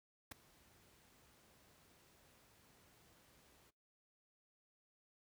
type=noise with ADSR envelope; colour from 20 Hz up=pink; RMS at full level=-44 dBFS; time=0.31-3.71 s; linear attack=9 ms; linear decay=6 ms; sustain=-24 dB; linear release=20 ms; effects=noise-tail reverb RT60 0.3 s tail -24 dB re dry + high-pass 60 Hz 12 dB/octave